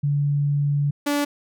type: tone pair in turn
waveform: sine / sawtooth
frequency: 143.9 / 289 Hz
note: D3 / D4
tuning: -35 / -28 cents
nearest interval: octave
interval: 1207 cents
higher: second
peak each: -18 / -16 dBFS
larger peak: second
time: 0.03-0.91 / 1.06-1.25 s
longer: first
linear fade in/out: 10 ms
effects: none